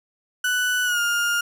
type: tone with pitch glide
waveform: 35% pulse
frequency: 1487 to 1413.3 Hz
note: F#6 to F6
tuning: +8 to +20 cents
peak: -18 dBFS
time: 0.44-1.41 s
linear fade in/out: 5 ms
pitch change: -88 cents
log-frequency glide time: 0.84-1 s
effects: none